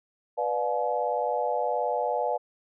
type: chord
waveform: sine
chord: B diminished seventh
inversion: none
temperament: just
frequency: 493.9 / 592.7 / 711.2 / 853.4 Hz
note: B4 / D5 / F5 / Ab5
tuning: 0 / +16 / +31 / +47 cents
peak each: -30 dBFS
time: 0.37-2.38 s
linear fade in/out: 20 ms
effects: none